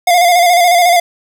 square tone with vibrato, 703 Hz, F5, 11 cents sharp, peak -7 dBFS, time 0.07-1 s, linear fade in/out 5 ms, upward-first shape square, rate 14 Hz, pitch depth 40 cents each way, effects 8-bit

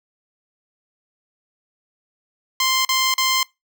10% pulse tone bursts, 1046.5 Hz, C6, in tune, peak -8 dBFS, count 3, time 2.6-3.43 s, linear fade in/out 2 ms, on 250 ms, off 40 ms, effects noise-tail reverb RT60 0.2 s tail -23 dB re dry

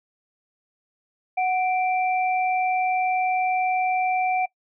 sine tone pair together, 739.9 / 2349 Hz, F#5 / D7, 0 / 0 cents, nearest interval octave + minor sixth, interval 2000 cents, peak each -20 / -29 dBFS, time 1.37-4.46 s, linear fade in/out 10 ms, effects noise-tail reverb RT60 0.1 s tail -22 dB re dry

